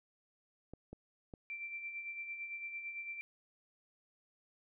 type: clicks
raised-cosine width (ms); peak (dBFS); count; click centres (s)
2; -34; 3; 0.736 / 0.93 / 1.338
type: tone with tremolo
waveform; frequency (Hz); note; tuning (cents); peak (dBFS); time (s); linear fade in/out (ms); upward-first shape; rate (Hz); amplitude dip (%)
sine; 2349; D7; 0; -39; 1.5-3.21; 0; sine; 8.9; 50
effects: none